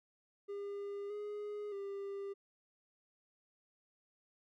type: tone with pitch steps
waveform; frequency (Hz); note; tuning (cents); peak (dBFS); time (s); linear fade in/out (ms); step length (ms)
triangle; 403.3 / 415.6 / 397.3; G4 / G#4 / G4; +49 / +1 / +23; -38; 0.48-2.34; 20; 620
effects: none